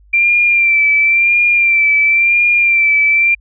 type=tone with vibrato; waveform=sine; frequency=2361 Hz; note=D7; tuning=9 cents sharp; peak=-8 dBFS; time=0.13-3.35 s; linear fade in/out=10 ms; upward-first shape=sine; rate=0.96 Hz; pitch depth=40 cents each way; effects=added 50 Hz sine -43 dBFS peak until 3.4 s